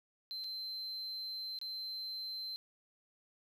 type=tone with dropouts; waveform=sine; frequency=4100 Hz; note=C8; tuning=36 cents flat; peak=-37 dBFS; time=0.31-2.56 s; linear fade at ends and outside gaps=0 ms; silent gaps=0.439-0.443 / 1.588-1.614 s; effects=tanh soft clip ceiling -38 dBFS + 12-bit